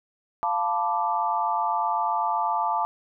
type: chord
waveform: sine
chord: B half-diminished seventh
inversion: second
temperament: equal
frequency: 698.5 / 880 / 987.8 / 1174.7 Hz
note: F5 / A5 / B5 / D6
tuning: 0 / 0 / 0 / 0 cents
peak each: -29 / -25 / -31 / -28 dBFS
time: 0.43-2.85 s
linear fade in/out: 0 ms
effects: none